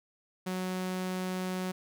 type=tone; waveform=sawtooth; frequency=184.7 Hz; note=F#3; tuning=3 cents flat; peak=-28 dBFS; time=0.46-1.72 s; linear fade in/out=10 ms; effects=none